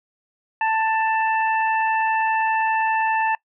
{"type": "harmonic tone", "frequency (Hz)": 885, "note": "A5", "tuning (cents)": 10, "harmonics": [1, 2, 3], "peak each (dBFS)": [-19, -25, -29], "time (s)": [0.61, 3.35], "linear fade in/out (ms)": 2, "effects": ["noise-tail reverb RT60 0.1 s tail -23 dB re dry"]}